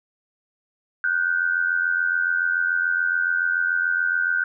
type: tone pair together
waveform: sine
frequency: 1450 / 1537 Hz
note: F#6 / G6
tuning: -35 / -35 cents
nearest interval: minor second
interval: 100 cents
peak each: -22 dBFS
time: 1.04-4.44 s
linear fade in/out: 2 ms
effects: none